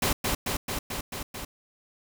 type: noise with echo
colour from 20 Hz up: pink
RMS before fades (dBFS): -25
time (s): 0.02-0.13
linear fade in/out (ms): 5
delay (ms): 220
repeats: 6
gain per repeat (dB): -2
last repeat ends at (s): 1.45
effects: none